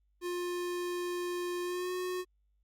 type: tone with pitch glide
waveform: square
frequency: 354 to 364.4 Hz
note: F4 to F#4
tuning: +23 to -26 cents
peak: -34 dBFS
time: 0.21-2.25 s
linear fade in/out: 50 ms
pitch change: +51 cents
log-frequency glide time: 1.63-1.92 s
effects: added 50 Hz sine -69 dBFS peak until 2.63 s + Opus 48 kbps